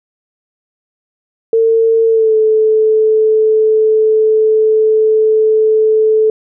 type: tone with pitch glide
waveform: sine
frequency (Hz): 451.9 to 435.8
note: A4 to A4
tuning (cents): +46 to -17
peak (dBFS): -7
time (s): 1.53-6.3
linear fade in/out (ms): 2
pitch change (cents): -63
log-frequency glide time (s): 2.08-2.36
effects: none